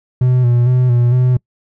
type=tone with vibrato; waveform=triangle; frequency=123.47 Hz; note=B2; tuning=in tune; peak=-7 dBFS; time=0.21-1.37 s; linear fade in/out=5 ms; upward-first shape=square; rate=2.2 Hz; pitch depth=39 cents each way; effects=noise-tail reverb RT60 0.1 s tail -26 dB re dry